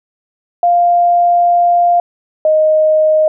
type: tone pair in turn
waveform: sine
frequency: 698.5 / 621.8 Hz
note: F5 / D#5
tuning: 0 / -1 cents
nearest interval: major second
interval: 201 cents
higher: first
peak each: -7 dBFS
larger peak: neither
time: 0.63-2 / 2.45-3.28 s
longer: first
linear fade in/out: 2 ms
effects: none